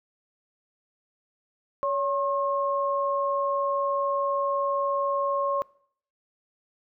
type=tone pair together; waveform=sine; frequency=563.1 / 1076 Hz; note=C#5 / C6; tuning=+27 / +48 cents; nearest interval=major seventh; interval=1121 cents; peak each=-26 / -26 dBFS; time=1.83-5.62 s; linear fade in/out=0 ms; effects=noise-tail reverb RT60 0.6 s tail -23 dB re dry